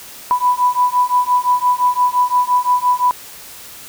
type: beating tone pair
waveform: sine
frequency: 987.8 / 993.6 Hz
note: B5 / B5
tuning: 0 / +10 cents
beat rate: 5.8 Hz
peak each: -15 dBFS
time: 0.31-3.11 s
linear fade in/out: 0 ms
effects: white hiss -36 dBFS RMS until 3.88 s